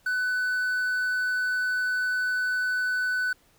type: tone with quantisation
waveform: triangle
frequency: 1498 Hz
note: F#6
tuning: 21 cents sharp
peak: -22 dBFS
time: 0.06-3.33 s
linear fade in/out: 5 ms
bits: 8
effects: pink hiss -62 dBFS RMS until 3.58 s